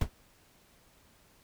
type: noise with exponential decay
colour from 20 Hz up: brown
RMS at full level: -18 dBFS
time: 0.01-0.1 s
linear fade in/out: 5 ms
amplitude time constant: 19 ms
effects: pink hiss -63 dBFS RMS until 1.43 s